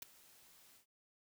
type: noise with ADSR envelope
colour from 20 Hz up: white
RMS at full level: -42 dBFS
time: 0.02-0.86 s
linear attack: 4 ms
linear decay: 10 ms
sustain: -22 dB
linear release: 100 ms
effects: none